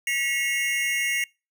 square tone cluster, 1937 / 2186 / 2790 Hz, B6 / C#7 / F7, -34 / -25 / -2 cents, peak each -29 / -27 / -30 dBFS, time 0.07-1.24 s, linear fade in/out 2 ms, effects noise-tail reverb RT60 0.3 s tail -26 dB re dry

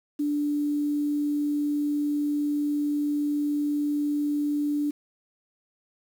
sine tone with quantisation, 293.1 Hz, D4, 3 cents flat, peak -23 dBFS, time 0.19-4.91 s, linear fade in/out 10 ms, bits 8, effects none

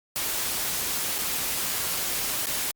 white noise with dropouts, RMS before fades -28 dBFS, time 0.16-2.71 s, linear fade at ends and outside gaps 0 ms, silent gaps 1.182-1.187 / 2.458-2.469 s, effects Opus 48 kbps

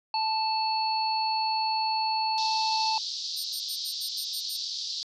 harmonic tone, 880 Hz, A5, in tune, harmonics 1 / 3 / 5, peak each -26 / -38 / -30 dBFS, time 0.14-2.98 s, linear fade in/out 2 ms
white band-pass noise, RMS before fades -34 dBFS, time 2.38-5.03 s, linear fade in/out 0 ms, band 3800 to 5200 Hz, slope 48 dB/octave
5% pulse tone bursts, 4439 Hz, C#8, 2 cents sharp, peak -27 dBFS, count 8, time 3.36-4.572 s, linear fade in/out 20 ms, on 85 ms, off 76 ms
effects resampled to 32000 Hz

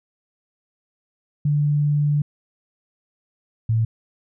sine tone pair in turn, 146.9 / 112.32 Hz, D3 / A2, +1 / +36 cents, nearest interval perfect fourth, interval 465 cents, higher first, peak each -16 dBFS, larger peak neither, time 1.45-2.22 / 3.69-3.85 s, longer first, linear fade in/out 5 ms, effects none

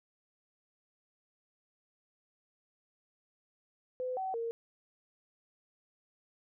sine tone with pitch steps, 507 / 759 / 461.6 Hz, B4 / F#5 / A#4, +45 / +44 / -17 cents, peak -33 dBFS, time 4-4.51 s, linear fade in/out 0 ms, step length 170 ms, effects none

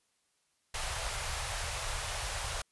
pink band-stop noise, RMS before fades -36 dBFS, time 0.74-2.62 s, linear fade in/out 5 ms, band 110 to 580 Hz, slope 24 dB/octave, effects white hiss -75 dBFS RMS until 2.71 s + resampled to 24000 Hz

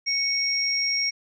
sine tone pair together, 2217 / 5586 Hz, C#7 / F8, 0 / -1 cents, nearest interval octave + major third, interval 1599 cents, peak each -27 / -23 dBFS, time 0.06-1.11 s, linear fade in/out 20 ms, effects none

